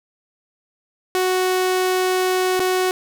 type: tone with dropouts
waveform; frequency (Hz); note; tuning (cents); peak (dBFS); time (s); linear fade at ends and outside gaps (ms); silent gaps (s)
sawtooth; 369.9; F#4; 0; -13; 1.15-2.91; 0; 2.595-2.601
effects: none